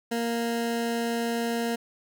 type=tone; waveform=20% pulse; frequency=233.1 Hz; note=A#3; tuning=in tune; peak=-21 dBFS; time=0.11-1.76 s; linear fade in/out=10 ms; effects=none